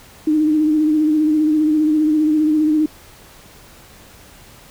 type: tone with vibrato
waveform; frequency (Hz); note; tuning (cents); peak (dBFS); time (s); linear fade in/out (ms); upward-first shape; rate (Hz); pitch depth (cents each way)
sine; 307.2; D#4; -22; -12; 0.27-2.86; 5; sine; 15; 36
effects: pink hiss -44 dBFS RMS until 4.7 s